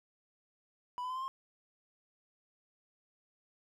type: tone with pitch steps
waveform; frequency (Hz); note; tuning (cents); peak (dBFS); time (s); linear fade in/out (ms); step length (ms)
triangle; 987.8 / 1006.8 / 1026.2 / 1045.9 / 1066.1; B5 / B5 / C6 / C6 / C6; 0 / +33 / -34 / -1 / +32; -34; 0.98-1.28; 0; 60
effects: none